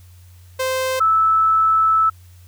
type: tone pair in turn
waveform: sawtooth / sine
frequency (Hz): 520 / 1310.3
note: C5 / E6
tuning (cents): -11 / -11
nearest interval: octave + major third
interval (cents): 1600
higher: second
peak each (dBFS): -15 / -12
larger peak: second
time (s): 0.59-1 / 1-2.1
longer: second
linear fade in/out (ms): 10
effects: added 89 Hz sine -42 dBFS peak until 2.47 s + white hiss -55 dBFS RMS until 2.47 s